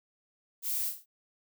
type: noise with echo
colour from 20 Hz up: violet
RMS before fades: -33 dBFS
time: 0.62-0.92 s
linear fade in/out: 50 ms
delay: 28 ms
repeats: 5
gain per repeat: -5 dB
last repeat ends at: 1.06 s
effects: none